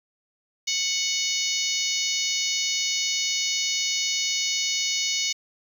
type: harmonic tone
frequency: 738 Hz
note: F#5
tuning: 5 cents flat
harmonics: 3 / 4 / 5 / 6 / 7 / 8 / 9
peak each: -31 / -31 / -31 / -31 / -31 / -31 / -31 dBFS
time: 0.67-5.33 s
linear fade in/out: 10 ms
effects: 8-bit